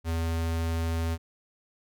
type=tone; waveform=square; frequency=82.41 Hz; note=E2; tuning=in tune; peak=-27 dBFS; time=0.04-1.18 s; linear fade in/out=50 ms; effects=none

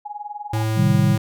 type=tone with tremolo; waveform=sine; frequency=830.6 Hz; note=G#5; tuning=in tune; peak=-25 dBFS; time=0.05-0.65 s; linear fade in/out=10 ms; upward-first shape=triangle; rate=20 Hz; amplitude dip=95%
type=tone; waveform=square; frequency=110 Hz; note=A2; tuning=in tune; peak=-20 dBFS; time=0.53-1.18 s; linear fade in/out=5 ms
type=chord; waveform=sine; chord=C minor; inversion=none; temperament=equal; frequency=130.81 / 155.56 / 196 Hz; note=C3 / Eb3 / G3; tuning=0 / 0 / 0 cents; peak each=-19 dBFS; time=0.75-1.18 s; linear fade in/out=50 ms
effects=none

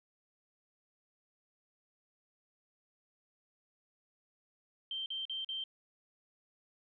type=tone bursts; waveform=sine; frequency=3136 Hz; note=G7; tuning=in tune; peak=-36 dBFS; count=4; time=4.91-5.639 s; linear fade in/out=2 ms; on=150 ms; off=43 ms; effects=none

